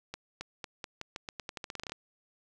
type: accelerating click train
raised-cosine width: 0.2 ms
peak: -21 dBFS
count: 18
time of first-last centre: 0.14-1.92 s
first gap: 270 ms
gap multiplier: 0.86
effects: none

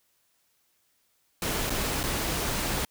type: noise with dropouts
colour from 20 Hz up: pink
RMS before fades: -29 dBFS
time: 1.42-2.85 s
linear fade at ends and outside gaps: 2 ms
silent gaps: 1.697-1.703 / 2.032-2.037 s
effects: white hiss -70 dBFS RMS until 2.9 s

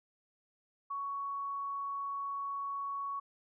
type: tone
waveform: sine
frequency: 1116 Hz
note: C#6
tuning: 11 cents sharp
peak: -35 dBFS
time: 0.9-3.2 s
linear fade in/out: 10 ms
effects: none

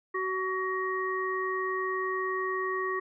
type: harmonic tone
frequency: 375.7 Hz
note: F#4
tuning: 26 cents sharp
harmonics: 1 / 3 / 5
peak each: -32 / -32 / -34 dBFS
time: 0.14-3 s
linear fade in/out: 10 ms
effects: none

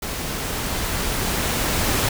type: noise with level ramp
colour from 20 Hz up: pink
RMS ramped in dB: -28 to -20 dBFS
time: 0.02-2.09 s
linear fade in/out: 5 ms
effects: none

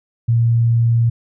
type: tone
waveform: sine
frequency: 116.54 Hz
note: A#2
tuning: in tune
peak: -11 dBFS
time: 0.28-1.1 s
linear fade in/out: 10 ms
effects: none

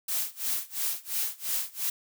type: noise with tremolo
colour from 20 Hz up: blue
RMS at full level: -28 dBFS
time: 0.08-1.9 s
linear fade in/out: 5 ms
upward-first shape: sine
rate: 2.9 Hz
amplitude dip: 95%
effects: none

